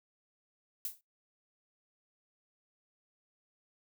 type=noise with exponential decay; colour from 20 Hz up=violet; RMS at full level=-33 dBFS; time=0.85-1.01 s; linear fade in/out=1 ms; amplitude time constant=33 ms; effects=noise-tail reverb RT60 0.2 s tail -24 dB re dry